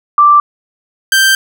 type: tone pair in turn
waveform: sine / sawtooth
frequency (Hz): 1174.7 / 1568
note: D6 / G6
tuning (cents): 0 / 0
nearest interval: perfect fourth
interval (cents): 500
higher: second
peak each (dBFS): -3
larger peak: neither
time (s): 0.18-0.4 / 1.12-1.35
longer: second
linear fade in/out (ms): 2
effects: none